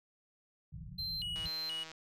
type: low-pass noise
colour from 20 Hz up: white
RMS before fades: -47 dBFS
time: 0.72-1.49 s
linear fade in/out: 5 ms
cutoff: 180 Hz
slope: 96 dB/octave
type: tone with vibrato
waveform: triangle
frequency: 3465 Hz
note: A7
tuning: 27 cents flat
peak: -35 dBFS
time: 0.98-1.84 s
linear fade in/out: 10 ms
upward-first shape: square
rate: 2.1 Hz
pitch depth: 300 cents each way
type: click train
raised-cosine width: 0.2 ms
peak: -31 dBFS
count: 90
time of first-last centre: 1.36-1.916 s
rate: 160 Hz
effects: none